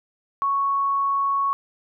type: tone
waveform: sine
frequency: 1108.7 Hz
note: C#6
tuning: in tune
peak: -19 dBFS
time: 0.42-1.53 s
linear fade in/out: 0 ms
effects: none